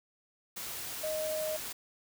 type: tone in noise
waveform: sine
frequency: 622.3 Hz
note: D#5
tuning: in tune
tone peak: -32 dBFS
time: 1.03-1.57 s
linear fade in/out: 10 ms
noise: white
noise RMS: -40 dBFS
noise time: 0.56-1.73 s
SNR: +5 dB
effects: none